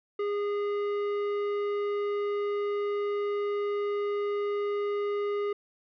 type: tone with tanh clipping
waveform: sine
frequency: 409.7 Hz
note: G#4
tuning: 24 cents flat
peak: -29 dBFS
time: 0.19-5.53 s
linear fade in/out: 5 ms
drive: 12 dB
effects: none